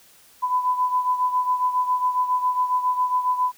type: beating tone pair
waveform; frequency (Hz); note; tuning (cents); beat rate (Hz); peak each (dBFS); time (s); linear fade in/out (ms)
sine; 1000 / 1007.3; B5 / B5; +21 / +34; 7.3; -20 / -26; 0.42-3.52; 20
effects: white hiss -53 dBFS RMS until 3.57 s